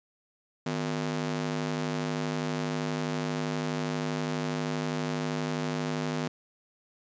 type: ring-modulated tone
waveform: sawtooth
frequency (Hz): 203.2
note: G#3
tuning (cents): -38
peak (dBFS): -22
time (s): 0.66-6.28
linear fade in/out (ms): 5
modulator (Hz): 46.2
effects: resampled to 16000 Hz